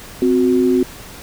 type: tone pair together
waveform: sine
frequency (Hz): 258.7 / 366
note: C4 / F#4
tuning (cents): -19 / -19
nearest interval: tritone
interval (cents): 600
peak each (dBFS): -14 / -14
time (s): 0.22-0.83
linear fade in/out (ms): 2
effects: pink hiss -36 dBFS RMS until 1.22 s